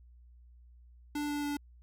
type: tone with pitch steps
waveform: square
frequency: 293.7 / 291.7 / 289.7 Hz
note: D4 / D4 / D4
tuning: 0 / -12 / -24 cents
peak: -33 dBFS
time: 1.15-1.57 s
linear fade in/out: 5 ms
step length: 140 ms
effects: added 60 Hz sine -54 dBFS peak until 1.82 s